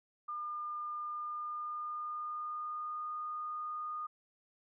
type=tone with pitch glide; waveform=sine; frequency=1206 to 1226.4 Hz; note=D6 to D#6; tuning=+46 to -25 cents; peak=-37 dBFS; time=0.28-4.07 s; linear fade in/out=10 ms; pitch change=+29 cents; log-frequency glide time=1.04-3.09 s; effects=none